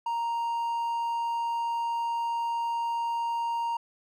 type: tone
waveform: triangle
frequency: 932.3 Hz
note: A#5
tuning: in tune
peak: -25 dBFS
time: 0.06-3.77 s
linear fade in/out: 5 ms
effects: none